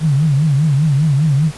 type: tone with vibrato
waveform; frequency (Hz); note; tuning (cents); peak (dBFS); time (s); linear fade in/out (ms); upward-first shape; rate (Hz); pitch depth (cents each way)
sine; 146.8; D3; 0; -10; 0-1.52; 50; triangle; 5; 190
effects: pink hiss -35 dBFS RMS until 1.57 s + resampled to 24000 Hz